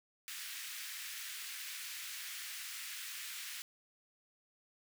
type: high-pass noise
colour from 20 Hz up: pink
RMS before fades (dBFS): -45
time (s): 0.28-3.62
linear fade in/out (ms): 0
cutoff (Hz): 1700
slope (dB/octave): 24
effects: none